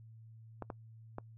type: clicks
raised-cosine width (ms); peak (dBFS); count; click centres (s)
1; -26; 3; 0.623 / 0.702 / 1.184
effects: noise-tail reverb RT60 0.1 s tail -24 dB re dry + added 112 Hz sine -52 dBFS peak until 1.37 s

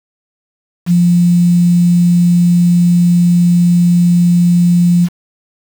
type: tone with quantisation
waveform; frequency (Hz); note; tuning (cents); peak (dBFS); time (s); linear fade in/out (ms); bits
sine; 174.61; F3; 0; -6; 0.86-5.09; 50; 5
effects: none

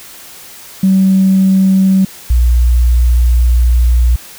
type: tone pair in turn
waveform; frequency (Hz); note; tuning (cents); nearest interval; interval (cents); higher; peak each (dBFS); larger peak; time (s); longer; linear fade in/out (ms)
sine; 190.8 / 60.1; G3 / B1; -47 / -46; octave + minor sixth; 1999; first; -5; neither; 0.83-2.05 / 2.3-4.16; second; 5
effects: tanh soft clip ceiling -1 dBFS + white hiss -34 dBFS RMS until 4.38 s

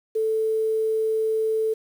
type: tone with quantisation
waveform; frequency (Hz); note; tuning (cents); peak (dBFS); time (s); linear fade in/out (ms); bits
sine; 440; A4; 0; -20; 0.15-1.74; 10; 8
effects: none

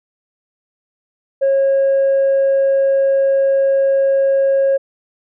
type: tone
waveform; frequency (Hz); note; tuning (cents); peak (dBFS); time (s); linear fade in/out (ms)
sine; 545; C#5; -29; -9; 1.41-4.78; 20
effects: tanh soft clip ceiling -9 dBFS

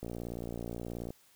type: click train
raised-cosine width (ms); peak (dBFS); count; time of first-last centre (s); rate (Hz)
2; -26; 64; 0.03-1.105; 58.6
effects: white hiss -64 dBFS RMS until 1.35 s

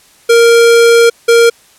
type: tone pair in turn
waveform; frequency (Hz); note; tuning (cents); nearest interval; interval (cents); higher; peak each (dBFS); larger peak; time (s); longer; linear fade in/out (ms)
square; 466.2 / 466.2; A#4 / A#4; 0 / 0; unison; 0; neither; -4; neither; 0.29-1.1 / 1.28-1.5; first; 10
effects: white hiss -45 dBFS RMS until 1.78 s + low-pass 11000 Hz 12 dB/octave

